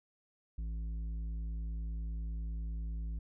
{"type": "tone with tanh clipping", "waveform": "sine", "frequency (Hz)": 55, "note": "A1", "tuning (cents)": 0, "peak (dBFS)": -37, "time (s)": [0.58, 3.19], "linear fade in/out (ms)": 5, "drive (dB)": 8, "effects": []}